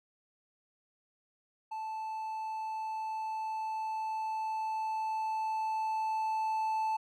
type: tone with level ramp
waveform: triangle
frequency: 877 Hz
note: A5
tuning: 6 cents flat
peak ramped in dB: -34 to -27 dBFS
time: 1.71-6.97 s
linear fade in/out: 10 ms
effects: none